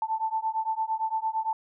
sine beating tone pair, 880 / 888.8 Hz, A5 / A5, 0 / +17 cents, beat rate 8.8 Hz, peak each -29 dBFS, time 0.02-1.53 s, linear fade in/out 2 ms, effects none

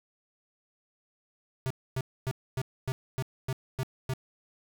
square tone bursts, 130.81 Hz, C3, in tune, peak -29 dBFS, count 9, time 1.66-4.136 s, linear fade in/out 0 ms, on 44 ms, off 260 ms, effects none

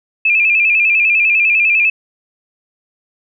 sine tone with vibrato, 2500 Hz, D#7, 8 cents sharp, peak -9 dBFS, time 0.25-1.9 s, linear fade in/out 5 ms, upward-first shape square, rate 10 Hz, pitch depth 71 cents each way, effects none

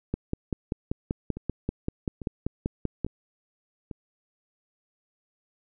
two click trains, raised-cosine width 3 ms, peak -14 / -23 dBFS, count 16 / 4, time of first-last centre 0.14-3.047 / 1.37-3.912 s, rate 5.16 / 1.18 Hz, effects none

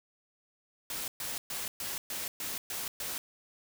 white noise bursts, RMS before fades -37 dBFS, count 8, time 0.9-3.18 s, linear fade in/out 2 ms, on 180 ms, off 120 ms, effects none

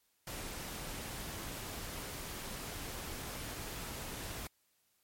pink noise, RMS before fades -43 dBFS, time 0.27-4.47 s, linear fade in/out 2 ms, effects white hiss -75 dBFS RMS until 5.03 s + MP3 64 kbps

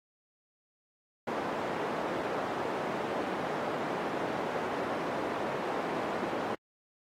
white band-pass noise, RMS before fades -34 dBFS, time 1.27-6.55 s, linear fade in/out 5 ms, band 240 to 780 Hz, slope 12 dB/octave, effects AAC 48 kbps

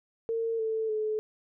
sine tone with pitch steps, 455.3 / 442.8 / 430.7 Hz, A#4 / A4 / A4, -41 / +11 / -37 cents, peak -27 dBFS, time 0.29-1.19 s, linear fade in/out 0 ms, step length 300 ms, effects none

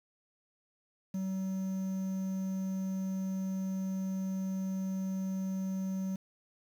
triangle tone with quantisation, 190 Hz, F#3, 46 cents sharp, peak -30 dBFS, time 1.14-6.16 s, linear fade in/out 5 ms, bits 9, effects none

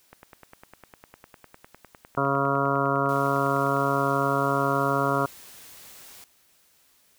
click train, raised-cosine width 0.5 ms, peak -29 dBFS, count 37, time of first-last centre 0.13-3.766 s, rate 9.9 Hz
harmonic tone, 138.59 Hz, C#3, in tune, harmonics 1 / 2 / 3 / 4 / 5 / 7 / 8 / 9 / 10, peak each -30 / -30 / -30 / -30 / -30 / -30 / -30 / -30 / -30 dBFS, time 2.17-5.26 s, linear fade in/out 5 ms
white noise, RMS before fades -47 dBFS, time 3.09-6.24 s, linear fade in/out 0 ms
effects white hiss -62 dBFS RMS until 7.18 s

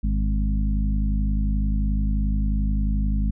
harmonic tone with a mistuned harmonic, 51.4 Hz, G#1, 17 cents flat, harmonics 1 / 2 / 3 / 4 / 5, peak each -20 / -33 / -32 / -28 / -36 dBFS, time 0.03-3.31 s, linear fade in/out 10 ms, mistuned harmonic 5, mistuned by +35 cents, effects none

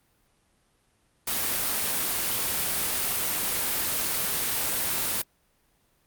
white noise, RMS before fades -27 dBFS, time 1.27-5.22 s, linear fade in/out 5 ms, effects pink hiss -67 dBFS RMS until 6.06 s + Opus 32 kbps

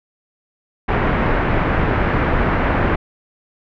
pink low-pass noise, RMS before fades -17 dBFS, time 0.88-2.96 s, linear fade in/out 10 ms, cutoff 2100 Hz, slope 24 dB/octave, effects none

